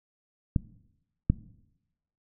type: clicks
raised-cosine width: 5 ms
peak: -11 / -8 dBFS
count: 2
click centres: 0.562 / 1.3 s
effects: noise-tail reverb RT60 0.9 s tail -19 dB re dry